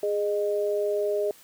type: tone pair together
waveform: sine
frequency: 413 / 614 Hz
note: G#4 / D#5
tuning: -10 / -23 cents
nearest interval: perfect fifth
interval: 687 cents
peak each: -25 / -27 dBFS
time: 0.03-1.31 s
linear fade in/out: 2 ms
effects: white hiss -53 dBFS RMS until 1.43 s + high-pass 80 Hz 12 dB/octave